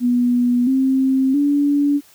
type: tone with pitch steps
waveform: sine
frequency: 244.2 / 264.8 / 287.1 Hz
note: B3 / C4 / D4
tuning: -19 / +21 / -39 cents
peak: -13 dBFS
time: 0-2.01 s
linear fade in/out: 50 ms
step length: 670 ms
effects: white hiss -50 dBFS RMS until 2.14 s